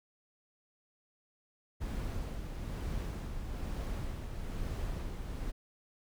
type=noise with tremolo; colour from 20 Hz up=brown; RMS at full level=-36 dBFS; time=1.8-5.52 s; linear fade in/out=20 ms; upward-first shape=sine; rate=1.1 Hz; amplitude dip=40%; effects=none